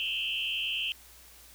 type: tone with frequency modulation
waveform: sine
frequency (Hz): 2902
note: F#7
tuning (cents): -34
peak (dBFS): -29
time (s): 0-0.92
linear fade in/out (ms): 0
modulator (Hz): 89.5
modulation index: 3.4
effects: added 60 Hz sine -59 dBFS peak until 1.54 s + white hiss -54 dBFS RMS until 1.54 s